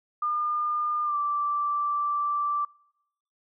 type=tone with pitch glide; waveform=sine; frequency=1208 to 1169.6 Hz; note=D6 to D6; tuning=+48 to -7 cents; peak=-24 dBFS; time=0.22-2.65 s; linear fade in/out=5 ms; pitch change=-55 cents; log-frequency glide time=1.04-1.16 s; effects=noise-tail reverb RT60 0.8 s tail -24 dB re dry